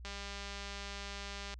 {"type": "click train", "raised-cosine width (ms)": 0.2, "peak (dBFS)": -27, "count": 299, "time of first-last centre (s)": [0.05, 1.54], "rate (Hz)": 200, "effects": ["added 60 Hz sine -46 dBFS peak until 1.59 s", "resampled to 24000 Hz"]}